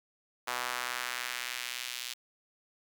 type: tone with high-pass filter sweep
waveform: sawtooth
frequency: 123.47 Hz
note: B2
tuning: in tune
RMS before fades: -37 dBFS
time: 0.47-2.14 s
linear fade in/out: 10 ms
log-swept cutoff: 1000 to 3300 Hz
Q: 1.2
effects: none